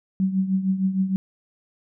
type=tone with tremolo; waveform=sine; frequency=190.2 Hz; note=F#3; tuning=48 cents sharp; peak=-16 dBFS; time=0.2-1.16 s; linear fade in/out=0 ms; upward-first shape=triangle; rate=6.5 Hz; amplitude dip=75%; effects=none